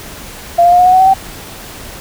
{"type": "tone with pitch steps", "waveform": "sine", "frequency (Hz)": [689, 700.2, 711.7, 723.3, 735, 747, 759.2, 771.6], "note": ["F5", "F5", "F5", "F#5", "F#5", "F#5", "F#5", "G5"], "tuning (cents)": [-24, 4, 33, -39, -12, 16, 44, -28], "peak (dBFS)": -4, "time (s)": [0.58, 1.14], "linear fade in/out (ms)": 10, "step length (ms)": 70, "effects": ["pink hiss -30 dBFS RMS until 2 s"]}